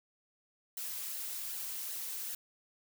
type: noise with flanger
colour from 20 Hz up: blue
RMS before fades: -40 dBFS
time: 0.77-2.35 s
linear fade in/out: 2 ms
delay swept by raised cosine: 0.83 to 3.63 ms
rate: 2.6 Hz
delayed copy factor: -0.5
effects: none